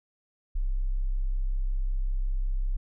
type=tone; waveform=sine; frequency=32.7 Hz; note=C1; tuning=in tune; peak=-24 dBFS; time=0.55-2.77 s; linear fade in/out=10 ms; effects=none